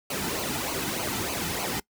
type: noise with flanger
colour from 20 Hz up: pink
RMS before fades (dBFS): -30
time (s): 0.1-1.8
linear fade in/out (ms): 5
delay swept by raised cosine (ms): 0.55 to 1.85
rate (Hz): 3.3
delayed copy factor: -0.65
effects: noise-tail reverb RT60 0.1 s tail -22 dB re dry + high-pass 60 Hz 12 dB/octave